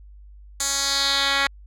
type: tone with band-pass filter sweep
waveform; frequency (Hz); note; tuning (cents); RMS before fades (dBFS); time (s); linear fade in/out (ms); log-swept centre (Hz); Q
10% pulse; 277.2; C#4; 0; -22; 0.6-1.47; 2; 7400 to 2500; 2.1
effects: added 50 Hz sine -42 dBFS peak until 1.66 s